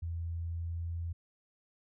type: tone with pitch glide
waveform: sine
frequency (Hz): 83.9 to 84.48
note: E2 to E2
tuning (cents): +31 to +43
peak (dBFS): -34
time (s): 0.02-1.13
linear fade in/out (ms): 10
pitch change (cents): +12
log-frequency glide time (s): 0.27-1.02
effects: none